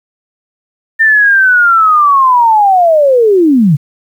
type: linear sweep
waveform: sine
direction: down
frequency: 1808 to 130.81 Hz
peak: -4 dBFS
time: 0.99-3.77 s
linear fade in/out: 20 ms
effects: 7-bit